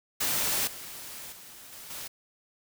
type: noise with level steps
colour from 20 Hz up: white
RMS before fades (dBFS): -28 / -42 / -48 / -45 / -39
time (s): 0.2-2.08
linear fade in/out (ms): 10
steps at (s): 0.67 / 1.32 / 1.72 / 1.9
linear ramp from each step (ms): 5
effects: none